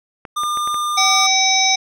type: clicks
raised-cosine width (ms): 0.5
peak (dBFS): -17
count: 5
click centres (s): 0.252 / 0.435 / 0.573 / 0.675 / 0.744
type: tone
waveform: square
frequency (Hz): 1204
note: D6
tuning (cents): +43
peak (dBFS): -19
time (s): 0.36-1.27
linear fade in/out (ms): 10
type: harmonic tone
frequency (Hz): 763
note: G5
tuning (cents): -47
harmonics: 1 / 3 / 5 / 7 / 8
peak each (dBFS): -19 / -19 / -19 / -19 / -19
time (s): 0.97-1.76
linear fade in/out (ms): 10
effects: low-pass 12000 Hz 12 dB/octave